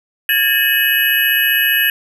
sine tone cluster, 1646 / 1781 / 2557 / 2940 / 11530 Hz, G#6 / A6 / D#7 / F#7 / F#9, -16 / +21 / +47 / -12 / -46 cents, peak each -18 dBFS, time 0.29-1.9 s, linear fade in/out 2 ms, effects none

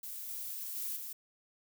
violet noise with level steps, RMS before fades -43 / -41 / -38 / -43 dBFS, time 0.03-1.13 s, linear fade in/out 5 ms, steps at 0.28 / 0.75 / 0.96 s, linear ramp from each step 10 ms, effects none

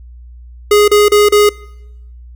square tone bursts, 415.3 Hz, G#4, in tune, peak -6 dBFS, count 4, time 0.71-1.492 s, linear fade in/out 5 ms, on 170 ms, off 34 ms, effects noise-tail reverb RT60 0.9 s tail -24 dB re dry + added 60 Hz sine -32 dBFS peak until 2.35 s

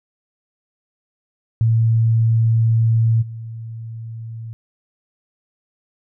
sine tone with level steps, 113.5 Hz, A#2, 46 cents flat, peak -12 / -28 dBFS, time 1.61-4.53 s, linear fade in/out 0 ms, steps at 3.21 s, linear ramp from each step 20 ms, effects none

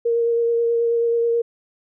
sine tone with vibrato, 466.5 Hz, A#4, 1 cent sharp, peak -16 dBFS, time 0.05-1.42 s, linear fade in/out 10 ms, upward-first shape sine, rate 9.3 Hz, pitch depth 13 cents each way, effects none

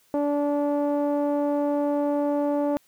sawtooth tone with low-pass filter, 289.6 Hz, D4, 24 cents flat, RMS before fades -24 dBFS, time 0.14-2.77 s, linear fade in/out 0 ms, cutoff 700 Hz, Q 2.4, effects white hiss -62 dBFS RMS until 2.87 s

